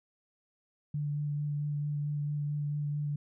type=tone with vibrato; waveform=sine; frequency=146.83 Hz; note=D3; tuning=in tune; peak=-30 dBFS; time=0.94-3.16 s; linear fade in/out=5 ms; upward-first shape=sine; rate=4.5 Hz; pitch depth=13 cents each way; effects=none